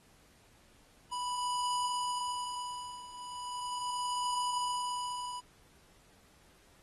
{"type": "tone with tremolo", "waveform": "square", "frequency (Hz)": 986, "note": "B5", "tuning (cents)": -3, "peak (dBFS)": -31, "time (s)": [1.11, 5.41], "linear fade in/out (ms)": 20, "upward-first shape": "triangle", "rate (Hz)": 0.38, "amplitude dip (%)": 85, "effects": ["pink hiss -64 dBFS RMS until 6.82 s", "AAC 32 kbps"]}